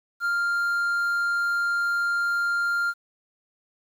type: tone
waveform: triangle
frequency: 1396.9 Hz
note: F6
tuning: in tune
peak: -20 dBFS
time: 0.2-2.94 s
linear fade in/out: 50 ms
effects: 9-bit